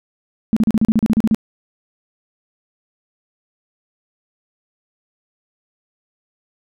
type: tone bursts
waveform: sine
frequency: 220 Hz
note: A3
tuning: in tune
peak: -10 dBFS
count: 12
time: 0.53-1.346 s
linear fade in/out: 0 ms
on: 35 ms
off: 36 ms
effects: none